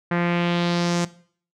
sawtooth tone with low-pass filter sweep, 173.3 Hz, F3, 13 cents flat, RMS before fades -22 dBFS, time 0.11-1.05 s, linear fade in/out 5 ms, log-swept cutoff 1800 to 7100 Hz, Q 2.2, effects noise-tail reverb RT60 0.5 s tail -18 dB re dry

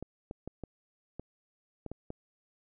clicks, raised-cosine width 2 ms, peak -26 dBFS, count 8, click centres 0.026 / 0.311 / 0.476 / 0.637 / 1.196 / 1.863 / 1.916 / 2.104 s, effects none

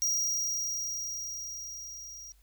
square tone with level ramp, 5710 Hz, F8, 37 cents sharp, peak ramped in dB -26 to -44 dBFS, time 0.02-2.32 s, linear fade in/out 0 ms, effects added 50 Hz sine -59 dBFS peak until 2.42 s + white hiss -69 dBFS RMS until 2.42 s

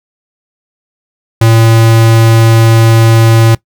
square tone, 113.5 Hz, A#2, 46 cents flat, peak -4 dBFS, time 1.41-3.55 s, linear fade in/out 5 ms, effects noise-tail reverb RT60 0.1 s tail -21 dB re dry

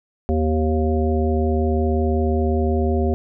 harmonic tone with a mistuned harmonic, 77.7 Hz, D#2, 2 cents flat, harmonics 1 / 3 / 5 / 7 / 9, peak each -19 / -23 / -23 / -29 / -28 dBFS, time 0.29-3.14 s, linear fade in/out 0 ms, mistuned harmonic 3, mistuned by +40 cents, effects none

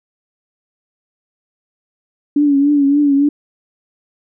sine tone with vibrato, 285.3 Hz, C#4, 50 cents sharp, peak -9 dBFS, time 2.36-3.29 s, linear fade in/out 5 ms, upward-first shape triangle, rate 3.5 Hz, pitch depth 65 cents each way, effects none

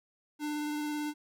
square tone with vibrato, 298.3 Hz, D4, 27 cents sharp, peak -33 dBFS, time 0.39-1.14 s, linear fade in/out 50 ms, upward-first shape sine, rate 18 Hz, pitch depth 13 cents each way, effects none

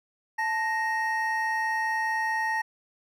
triangle tone pair together, 880 / 1864.7 Hz, A5 / A#6, 0 / 0 cents, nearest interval octave + minor second, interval 1300 cents, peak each -26 dBFS, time 0.38-2.62 s, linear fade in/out 10 ms, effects none

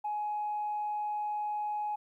sine tone, 839 Hz, G#5, 17 cents sharp, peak -30 dBFS, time 0.04-1.96 s, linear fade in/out 10 ms, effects tanh soft clip ceiling -27 dBFS + 12-bit

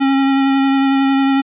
square tone with vibrato, 271.8 Hz, C#4, 34 cents flat, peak -12 dBFS, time 0-1.42 s, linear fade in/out 20 ms, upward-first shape triangle, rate 11 Hz, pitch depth 16 cents each way, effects resampled to 8000 Hz

